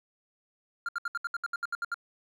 triangle tone bursts, 1396.9 Hz, F6, in tune, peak -27 dBFS, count 12, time 0.86-1.943 s, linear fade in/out 2 ms, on 27 ms, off 69 ms, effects none

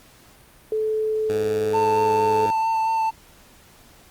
sine tone, 434.5 Hz, A4, 22 cents flat, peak -20 dBFS, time 0.72-2.46 s, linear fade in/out 2 ms
10% pulse tone with pitch glide, 103.83 to 102.52 Hz, G#2 to G#2, 0 to -22 cents, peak -21 dBFS, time 1.29-2.51 s, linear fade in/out 5 ms, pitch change -22 cents, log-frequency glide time 1.85-2.12 s
triangle tone with vibrato, 893 Hz, A5, 25 cents sharp, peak -17 dBFS, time 1.73-3.11 s, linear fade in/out 20 ms, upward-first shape sine, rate 4.4 Hz, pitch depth 14 cents each way
effects pink hiss -51 dBFS RMS until 4.1 s + Opus 48 kbps

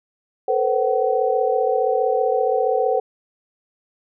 sine tone cluster, 443.7 / 489.8 / 525 / 757 Hz, A4 / B4 / C5 / F#5, +14 / -14 / +6 / +39 cents, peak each -22 dBFS, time 0.48-3 s, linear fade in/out 5 ms, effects none

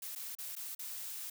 blue noise with dropouts, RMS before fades -43 dBFS, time 0.02-1.3 s, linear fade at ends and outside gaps 5 ms, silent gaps 0.152-0.158 / 0.352-0.385 / 0.554-0.564 / 0.75-0.791 s, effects none

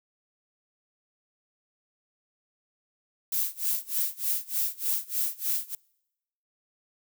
violet noise with tremolo, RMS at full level -26 dBFS, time 3.32-5.75 s, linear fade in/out 2 ms, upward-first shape sine, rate 3.3 Hz, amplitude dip 95%, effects noise-tail reverb RT60 0.9 s tail -26 dB re dry

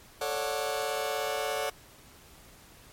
sawtooth chord, D major seventh, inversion second, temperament just, 440.5 / 550.6 / 587.3 / 734.2 Hz, A4 / C#5 / D5 / F#5, +2 / -12 / 0 / -14 cents, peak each -31 dBFS, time 0.21-1.7 s, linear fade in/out 5 ms, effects pink hiss -54 dBFS RMS until 2.92 s + MP3 64 kbps

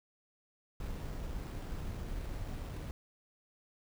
brown noise with sample-and-hold, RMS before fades -40 dBFS, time 0.8-2.91 s, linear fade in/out 2 ms, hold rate 6300 Hz, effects none

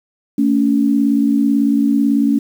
sine tone pair together, 223.4 / 281.5 Hz, A3 / C#4, +27 / +27 cents, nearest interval major third, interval 400 cents, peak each -15 / -13 dBFS, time 0.38-2.39 s, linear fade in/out 5 ms, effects 7-bit

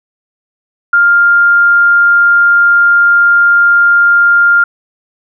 sine tone, 1401 Hz, F6, 5 cents sharp, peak -4 dBFS, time 0.93-4.64 s, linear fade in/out 5 ms, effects none

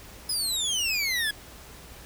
25% pulse exponential sweep, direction down, 5130 to 1661.2 Hz, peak -21 dBFS, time 0.29-1.31 s, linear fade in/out 5 ms, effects added 60 Hz sine -50 dBFS peak until 2.05 s + pink hiss -47 dBFS RMS until 2.05 s

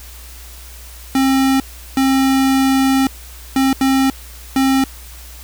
square tone bursts at uneven times, 267.2 Hz, C4, 36 cents sharp, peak -12 dBFS, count 5, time 1.15-1.6 / 1.97-3.07 / 3.56-3.73 / 3.81-4.1 / 4.56-4.84 s, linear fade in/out 2 ms, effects added 60 Hz sine -35 dBFS peak until 5.43 s + white hiss -39 dBFS RMS until 5.43 s

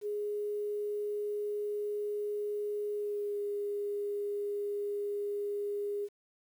sine tone with pitch glide, 415.3 to 408.9 Hz, G#4 to G#4, 0 to -27 cents, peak -32 dBFS, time 0.01-6.09 s, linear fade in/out 50 ms, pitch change -27 cents, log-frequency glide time 2.96-3.41 s, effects 10-bit

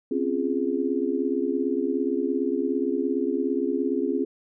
sine chord, Db major seventh, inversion third, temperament just, 259.9 / 277.2 / 346.5 / 415.8 Hz, C4 / Db4 / F4 / Ab4, -11 / 0 / -14 / +2 cents, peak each -28 dBFS, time 0.11-4.25 s, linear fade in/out 5 ms, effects none

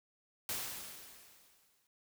white noise with exponential decay, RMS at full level -37 dBFS, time 0.49-1.87 s, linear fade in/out 2 ms, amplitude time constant 300 ms, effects none

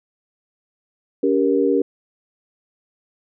sine chord, G diminished, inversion second, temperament just, 282.2 / 392 / 470.4 Hz, Db4 / G4 / Bb4, +31 / 0 / +16 cents, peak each -19 dBFS, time 1.23-1.82 s, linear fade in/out 5 ms, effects none

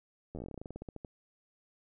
slowing click train, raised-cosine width 2 ms, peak -29 dBFS, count 20, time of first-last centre 0.35-1.048 s, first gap 11 ms, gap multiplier 1.12, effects none

